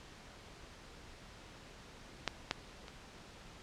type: clicks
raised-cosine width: 0.2 ms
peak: -14 / -14 / -30 dBFS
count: 3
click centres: 2.277 / 2.511 / 2.882 s
effects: pink hiss -54 dBFS RMS until 3.62 s + low-pass 6000 Hz 12 dB/octave